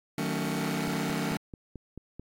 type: chord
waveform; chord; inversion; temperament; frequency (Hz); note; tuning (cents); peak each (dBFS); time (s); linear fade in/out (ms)
sawtooth; D# half-diminished seventh; none; just; 155.56 / 186.68 / 224 / 280; D#3 / F#3 / A3 / C#4; 0 / +16 / +31 / +18; -30; 0.18-1.37; 2
type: click train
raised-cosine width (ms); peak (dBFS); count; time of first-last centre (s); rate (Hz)
3; -28; 7; 0.88-2.196; 4.56
effects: AAC 48 kbps